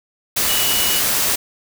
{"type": "tone in noise", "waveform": "sine", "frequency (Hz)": 2933, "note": "F#7", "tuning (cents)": -16, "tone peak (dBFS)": -22, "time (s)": [0.48, 1], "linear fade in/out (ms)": 10, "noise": "white", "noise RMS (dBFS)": -18, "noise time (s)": [0.36, 1.36], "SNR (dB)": -7, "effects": []}